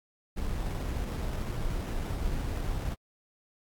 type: noise with sample-and-hold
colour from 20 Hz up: brown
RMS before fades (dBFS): -32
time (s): 0.36-2.95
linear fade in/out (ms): 20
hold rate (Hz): 4410
effects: AAC 64 kbps